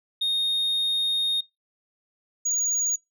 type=tone pair in turn; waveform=sine; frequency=3700 / 6743 Hz; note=A#7 / G#8; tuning=-14 / +25 cents; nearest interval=minor seventh; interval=1039 cents; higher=second; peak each=-19 dBFS; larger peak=neither; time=0.21-1.41 / 2.45-2.96 s; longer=first; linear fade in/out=10 ms; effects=noise-tail reverb RT60 0.2 s tail -25 dB re dry + tanh soft clip ceiling -21 dBFS